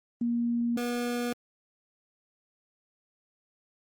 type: tone pair in turn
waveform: sine / 25% pulse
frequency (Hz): 236.5 / 241.5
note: A#3 / B3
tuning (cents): +25 / -39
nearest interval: unison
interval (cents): 36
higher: second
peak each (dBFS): -25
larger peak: neither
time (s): 0.21-0.77 / 0.77-1.33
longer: neither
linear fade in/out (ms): 5
effects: Opus 24 kbps